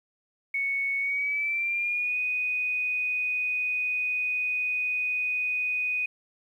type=tone with pitch glide; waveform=sine; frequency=2217 to 2488 Hz; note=C#7 to D#7; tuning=0 to -1 cents; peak=-25 dBFS; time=0.54-6.06 s; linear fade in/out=5 ms; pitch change=+199 cents; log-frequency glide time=0.99-2.18 s; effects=10-bit